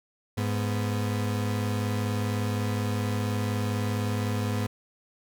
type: tone pair together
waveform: 35% pulse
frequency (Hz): 104.2 / 247.8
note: G#2 / B3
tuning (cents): +6 / +6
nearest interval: octave + minor third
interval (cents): 1500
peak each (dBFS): -25 / -31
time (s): 0.37-4.67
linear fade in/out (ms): 10
effects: none